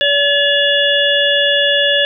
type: harmonic tone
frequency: 571 Hz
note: D5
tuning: 49 cents flat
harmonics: 1 / 3 / 5 / 6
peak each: -16 / -16 / -16 / -16 dBFS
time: 0.01-2.05 s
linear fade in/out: 0 ms
effects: none